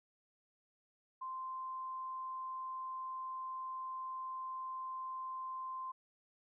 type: tone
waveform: sine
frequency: 1042 Hz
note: C6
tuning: 7 cents flat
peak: -40 dBFS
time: 1.21-5.92 s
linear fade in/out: 10 ms
effects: none